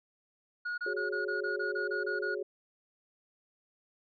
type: tone bursts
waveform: triangle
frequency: 1446 Hz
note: F#6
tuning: 40 cents flat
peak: -31 dBFS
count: 11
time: 0.65-2.35 s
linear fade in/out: 10 ms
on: 130 ms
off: 27 ms
type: chord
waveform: sine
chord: F# suspended second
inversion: none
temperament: just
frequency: 370 / 416.2 / 555 Hz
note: F#4 / G#4 / C#5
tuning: 0 / +4 / +2 cents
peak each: -37 / -36 / -41 dBFS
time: 0.86-2.43 s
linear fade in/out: 5 ms
effects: resampled to 11025 Hz